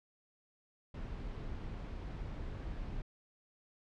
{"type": "noise", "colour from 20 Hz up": "brown", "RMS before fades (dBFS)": -42, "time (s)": [0.94, 3.02], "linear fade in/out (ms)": 5, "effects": ["low-pass 4000 Hz 12 dB/octave"]}